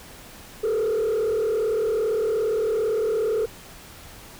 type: tone with frequency modulation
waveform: sine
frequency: 440 Hz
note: A4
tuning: in tune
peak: -18 dBFS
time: 0.63-3.46 s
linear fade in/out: 10 ms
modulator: 37.6 Hz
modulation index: 0.93
effects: tanh soft clip ceiling -19 dBFS + pink hiss -44 dBFS RMS until 4.39 s